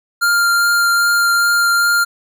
square tone with vibrato, 1396.9 Hz, F6, in tune, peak -12 dBFS, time 0.21-2.05 s, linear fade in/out 20 ms, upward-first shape triangle, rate 2.5 Hz, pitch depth 9 cents each way, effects none

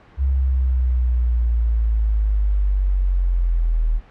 sine linear sweep, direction down, 67.8 to 38.89 Hz, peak -15 dBFS, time 0.17-4.01 s, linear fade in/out 50 ms, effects pink hiss -48 dBFS RMS until 4.1 s + low-pass 2000 Hz 12 dB/octave

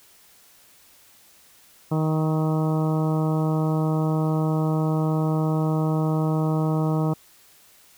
harmonic tone with a mistuned harmonic, 156.8 Hz, D#3, 14 cents sharp, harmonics 1 / 2 / 3 / 4 / 5 / 6 / 7 / 8, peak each -21 / -27 / -31 / -33 / -35 / -37 / -38 / -39 dBFS, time 1.91-7.14 s, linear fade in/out 10 ms, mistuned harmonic 8, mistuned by +17 cents, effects white hiss -54 dBFS RMS until 7.97 s

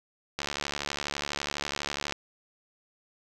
click train, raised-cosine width 0.2 ms, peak -13 dBFS, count 126, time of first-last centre 0.39-2.124 s, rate 72.1 Hz, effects none

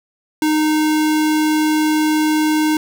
square tone, 308.2 Hz, D#4, 16 cents flat, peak -14 dBFS, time 0.42-2.77 s, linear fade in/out 2 ms, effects none

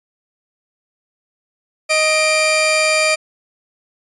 sawtooth tone pair together, 623.5 / 2376 Hz, D#5 / D7, +3 / +20 cents, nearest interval octave + major seventh, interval 2317 cents, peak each -12 dBFS, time 1.89-3.16 s, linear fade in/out 20 ms, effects resampled to 24000 Hz

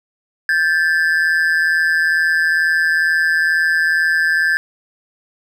triangle ring-modulated tone, 1658 Hz, G#6, 3 cents flat, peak -8 dBFS, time 0.49-4.57 s, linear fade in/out 0 ms, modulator 81.1 Hz, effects none

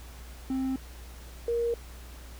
triangle / sine tone pair in turn, 263.4 / 469.3 Hz, C4 / A#4, +12 / +12 cents, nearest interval minor seventh, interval 1000 cents, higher second, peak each -25 dBFS, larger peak neither, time 0.5-0.76 / 1.48-1.74 s, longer neither, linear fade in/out 2 ms, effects added 60 Hz sine -43 dBFS peak until 2.39 s + pink hiss -51 dBFS RMS until 2.39 s

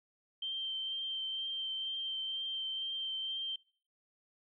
sine tone with vibrato, 3136 Hz, G7, in tune, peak -35 dBFS, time 0.42-3.56 s, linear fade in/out 5 ms, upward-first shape triangle, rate 2.1 Hz, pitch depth 15 cents each way, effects noise-tail reverb RT60 0.5 s tail -25 dB re dry

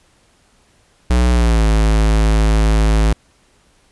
square tone with pitch glide, 61 to 53.72 Hz, B1 to A1, -21 to -41 cents, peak -11 dBFS, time 1.1-3.13 s, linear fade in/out 5 ms, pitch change -220 cents, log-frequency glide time 1.3-1.66 s, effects pink hiss -55 dBFS RMS until 3.91 s + resampled to 24000 Hz

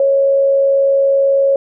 sine tone with frequency modulation, 549 Hz, C#5, 17 cents flat, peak -9 dBFS, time 0-1.56 s, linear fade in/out 2 ms, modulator 79.9 Hz, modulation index 0.23, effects none

